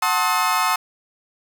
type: chord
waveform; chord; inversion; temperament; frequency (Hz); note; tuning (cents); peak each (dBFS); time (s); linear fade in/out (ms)
35% pulse; F# diminished seventh; none; just; 740 / 888 / 1065.6 / 1278.7; F#5 / A5 / C6 / Eb6; 0 / +16 / +31 / +47; -24 / -22 / -21 / -20; 0.02-0.76; 5
effects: none